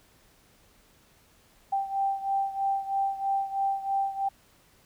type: beating tone pair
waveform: sine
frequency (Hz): 784 / 787.1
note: G5 / G5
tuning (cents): 0 / +7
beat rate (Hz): 3.1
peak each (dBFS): -27 / -31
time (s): 1.72-4.29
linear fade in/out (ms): 10
effects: pink hiss -61 dBFS RMS until 4.85 s